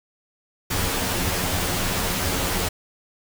pink noise with comb filter, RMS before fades -24 dBFS, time 0.7-2.69 s, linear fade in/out 10 ms, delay 11 ms, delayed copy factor +0.75, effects none

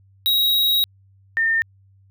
square / sine tone pair in turn, 3819 / 1812.8 Hz, A#7 / A#6, +41 / -49 cents, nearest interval octave + minor second, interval 1290 cents, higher first, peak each -16 dBFS, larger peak neither, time 0.26-0.84 / 1.37-1.62 s, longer first, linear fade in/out 0 ms, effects added 97 Hz sine -51 dBFS peak until 2.1 s

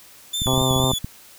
sawtooth tone with vibrato, 3497 Hz, A7, 11 cents flat, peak -20 dBFS, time 0.33-0.99 s, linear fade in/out 10 ms, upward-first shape sine, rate 4.2 Hz, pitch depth 40 cents each way
clicks, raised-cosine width 5 ms, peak -15 dBFS, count 11, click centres 0.419 / 0.461 / 0.536 / 0.579 / 0.614 / 0.71 / 0.762 / 0.8 / 0.841 / 0.935 / 1.045 s
harmonic tone, 130.2 Hz, C3, 8 cents flat, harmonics 1 / 2 / 3 / 4 / 5 / 6 / 7 / 8 / 9, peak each -22 / -25 / -27 / -28 / -29 / -30 / -30 / -31 / -32 dBFS, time 0.47-0.92 s, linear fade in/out 0 ms
effects white hiss -47 dBFS RMS until 1.38 s

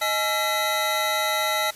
square tone cluster, 624 / 849 / 1351 / 2021 / 3848 Hz, D#5 / G#5 / E6 / B6 / B7, +5 / +38 / +42 / +39 / -46 cents, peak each -29 dBFS, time 0.01-1.71 s, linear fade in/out 10 ms, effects white hiss -44 dBFS RMS until 1.75 s + resampled to 32000 Hz

